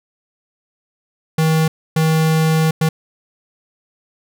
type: tone bursts at uneven times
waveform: square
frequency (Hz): 159.1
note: D#3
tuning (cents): +39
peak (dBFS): -13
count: 3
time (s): 1.38-1.68 / 1.96-2.71 / 2.81-2.89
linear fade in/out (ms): 5
effects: none